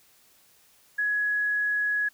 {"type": "tone", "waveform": "sine", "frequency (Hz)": 1678, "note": "G#6", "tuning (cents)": 17, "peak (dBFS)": -23, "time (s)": [0.98, 2.09], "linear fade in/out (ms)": 10, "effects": ["white hiss -60 dBFS RMS until 2.13 s"]}